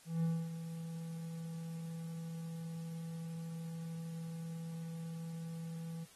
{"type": "tone with ADSR envelope", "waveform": "triangle", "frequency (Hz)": 164.81, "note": "E3", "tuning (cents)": 0, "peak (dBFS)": -28, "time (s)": [0.05, 6.06], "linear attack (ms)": 180, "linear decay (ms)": 260, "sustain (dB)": -11, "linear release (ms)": 29, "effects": ["white hiss -62 dBFS RMS until 6.15 s", "AAC 32 kbps"]}